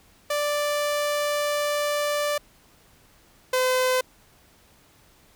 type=tone pair in turn; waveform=sawtooth; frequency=587.3 / 510.7 Hz; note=D5 / C5; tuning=0 / -42 cents; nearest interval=major second; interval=242 cents; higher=first; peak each=-19 / -16 dBFS; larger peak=second; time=0.3-2.38 / 3.53-4.01 s; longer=first; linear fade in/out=5 ms; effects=pink hiss -57 dBFS RMS until 5.35 s